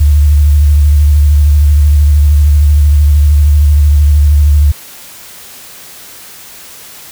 sine tone with vibrato, 73.4 Hz, D2, in tune, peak -3 dBFS, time 0-4.72 s, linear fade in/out 10 ms, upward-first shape square, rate 13 Hz, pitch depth 44 cents each way, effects white hiss -32 dBFS RMS until 7.11 s

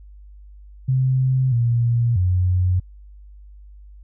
sine tone with pitch steps, 130.4 / 118.2 / 90.9 Hz, C3 / A#2 / F#2, -5 / +24 / -30 cents, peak -15 dBFS, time 0.88-2.8 s, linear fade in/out 10 ms, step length 640 ms, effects added 50 Hz sine -40 dBFS peak until 4.03 s

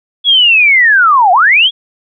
sine linear two-way sweep, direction down then up, 3400 to 684 to 3400 Hz, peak -4 dBFS, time 0.24-1.71 s, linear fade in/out 50 ms, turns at 1.32 s, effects none

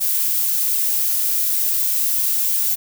violet noise, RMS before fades -19 dBFS, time 0-2.76 s, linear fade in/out 20 ms, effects none

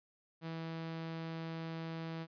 sawtooth tone, 163.4 Hz, E3, 15 cents flat, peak -36 dBFS, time 0.41-2.27 s, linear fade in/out 50 ms, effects resampled to 11025 Hz

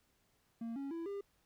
triangle tone with pitch steps, 230 / 276.7 / 332.9 / 400.5 Hz, A#3 / C#4 / E4 / G4, -23 / -3 / +17 / +37 cents, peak -37 dBFS, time 0.61-1.21 s, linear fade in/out 5 ms, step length 150 ms, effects pink hiss -75 dBFS RMS until 1.45 s

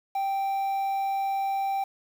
triangle tone with quantisation, 783 Hz, G5, 2 cents flat, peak -23 dBFS, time 0.15-1.84 s, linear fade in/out 5 ms, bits 8, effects none

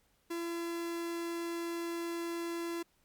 45% pulse tone, 338.7 Hz, E4, 47 cents sharp, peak -35 dBFS, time 0.3-2.83 s, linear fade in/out 10 ms, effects pink hiss -72 dBFS RMS until 3.04 s + MP3 96 kbps

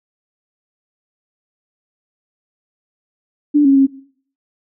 sine tone with pitch steps, 293.3 / 274.2 / 271.3 Hz, D4 / C#4 / C#4, -2 / -19 / -37 cents, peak -7 dBFS, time 3.54-3.87 s, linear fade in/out 20 ms, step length 110 ms, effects noise-tail reverb RT60 0.5 s tail -17 dB re dry

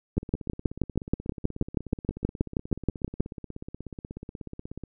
two click trains, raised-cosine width 3 ms, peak -10 / -24 dBFS, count 20 / 78, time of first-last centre 0.18-3.205 / 0.17-4.837 s, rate 6.28 / 16.5 Hz, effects none

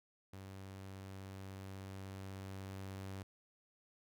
sawtooth tone with level ramp, 96.4 Hz, G2, 28 cents flat, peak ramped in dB -45 to -40 dBFS, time 0.33-3.23 s, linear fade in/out 5 ms, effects none

